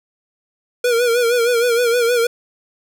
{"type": "tone with vibrato", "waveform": "square", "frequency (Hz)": 476.4, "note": "A#4", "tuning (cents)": 38, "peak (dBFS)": -14, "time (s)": [0.84, 2.27], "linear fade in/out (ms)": 5, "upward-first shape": "sine", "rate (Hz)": 6.4, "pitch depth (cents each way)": 68, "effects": []}